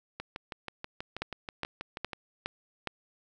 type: two click trains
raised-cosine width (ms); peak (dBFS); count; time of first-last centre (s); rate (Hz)
0.3; -21 / -16; 13 / 5; 0.2-2.132 / 1.22-2.873; 6.21 / 2.42
effects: none